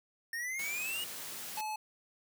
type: exponential sweep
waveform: square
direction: up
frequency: 1813 to 2918 Hz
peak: -36 dBFS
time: 0.33-1.04 s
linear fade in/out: 2 ms
type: high-pass noise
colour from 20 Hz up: white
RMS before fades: -43 dBFS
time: 0.59-1.61 s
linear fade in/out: 2 ms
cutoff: 110 Hz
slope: 24 dB/octave
type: tone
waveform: square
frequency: 860 Hz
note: A5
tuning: 40 cents flat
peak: -36 dBFS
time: 1.57-1.76 s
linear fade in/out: 5 ms
effects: none